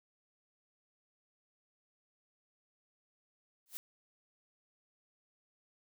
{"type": "noise with exponential growth", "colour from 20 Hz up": "blue", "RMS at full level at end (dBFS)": -38, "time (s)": [3.66, 3.77], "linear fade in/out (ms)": 0, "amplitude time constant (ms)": 22, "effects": []}